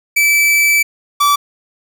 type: tone pair in turn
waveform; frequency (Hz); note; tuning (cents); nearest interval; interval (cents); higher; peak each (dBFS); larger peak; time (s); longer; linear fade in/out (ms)
45% pulse; 2313 / 1156.5; D7 / D6; -27 / -27; octave; 1200; first; -9; neither; 0.16-0.83 / 1.2-1.36; first; 10
effects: none